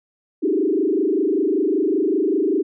sine tone with frequency modulation, 350.7 Hz, F4, 7 cents sharp, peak -16 dBFS, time 0.42-2.63 s, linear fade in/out 20 ms, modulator 25.2 Hz, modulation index 2.5, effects none

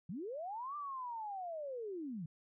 sine linear two-way sweep, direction up then down, 146.83 to 1193 to 146.83 Hz, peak -40 dBFS, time 0.09-2.26 s, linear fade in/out 5 ms, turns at 0.76 s, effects none

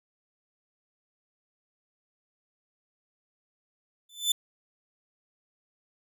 sawtooth tone with exponential growth, 3519 Hz, A7, in tune, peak -16 dBFS, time 4.09-4.32 s, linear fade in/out 5 ms, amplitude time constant 50 ms, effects none

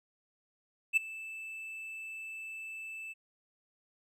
triangle tone with ADSR envelope, 2637 Hz, E7, in tune, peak -19 dBFS, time 0.93-3.14 s, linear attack 39 ms, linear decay 10 ms, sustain -20 dB, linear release 25 ms, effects none

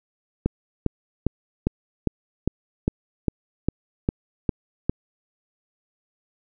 click train, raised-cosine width 3 ms, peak -7 dBFS, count 12, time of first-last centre 0.46-4.895 s, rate 2.48 Hz, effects none

